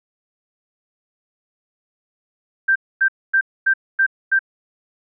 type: tone bursts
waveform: sine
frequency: 1571 Hz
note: G6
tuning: 3 cents sharp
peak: -12 dBFS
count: 6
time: 2.68-4.392 s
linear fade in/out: 10 ms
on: 77 ms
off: 250 ms
effects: none